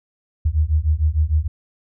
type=beating tone pair; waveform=sine; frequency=74.1 / 80.7 Hz; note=D2 / E2; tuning=+16 / -36 cents; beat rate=6.6 Hz; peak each=-18 dBFS; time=0.45-1.48 s; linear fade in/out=10 ms; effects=none